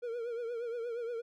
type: tone with vibrato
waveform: triangle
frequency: 470.3 Hz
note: A#4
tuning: 15 cents sharp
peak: -33 dBFS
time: 0.02-1.22 s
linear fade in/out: 20 ms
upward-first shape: triangle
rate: 8.5 Hz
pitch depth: 85 cents each way
effects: none